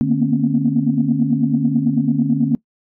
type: tone cluster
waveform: sine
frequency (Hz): 149.2 / 226.5 / 235.6 / 244.7 / 272.7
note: D3 / A#3 / A#3 / B3 / C#4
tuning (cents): +28 / -50 / +19 / -16 / -28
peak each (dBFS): -20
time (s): 0.01-2.55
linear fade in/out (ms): 0
effects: noise-tail reverb RT60 0.1 s tail -22 dB re dry + tanh soft clip ceiling -3 dBFS